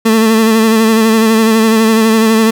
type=tone with vibrato; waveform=30% pulse; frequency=222 Hz; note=A3; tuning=16 cents sharp; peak=-4 dBFS; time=0.05-2.51 s; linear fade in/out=10 ms; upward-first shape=sine; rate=12 Hz; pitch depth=32 cents each way; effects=none